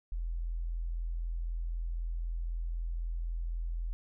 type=tone; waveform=sine; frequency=41.96 Hz; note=E1; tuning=31 cents sharp; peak=-32 dBFS; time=0.12-3.93 s; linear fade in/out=0 ms; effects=none